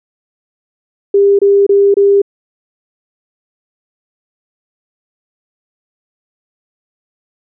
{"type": "tone bursts", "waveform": "sine", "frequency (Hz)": 400, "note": "G4", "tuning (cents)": 35, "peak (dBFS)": -5, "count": 4, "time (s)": [1.14, 2.218], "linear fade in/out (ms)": 5, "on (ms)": 250, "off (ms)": 26, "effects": []}